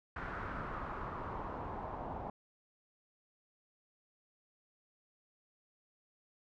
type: noise with low-pass filter sweep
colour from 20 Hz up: pink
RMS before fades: -42 dBFS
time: 0.16-2.3 s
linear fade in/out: 2 ms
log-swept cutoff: 1500 to 830 Hz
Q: 2.9
effects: none